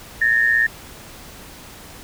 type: tone pair together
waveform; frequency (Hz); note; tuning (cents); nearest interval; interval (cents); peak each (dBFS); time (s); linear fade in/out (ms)
sine; 1714.8 / 1832; A6 / A#6; -45 / -31; minor second; 114; -19 / -15; 0.21-0.67; 10
effects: pink hiss -40 dBFS RMS until 2.03 s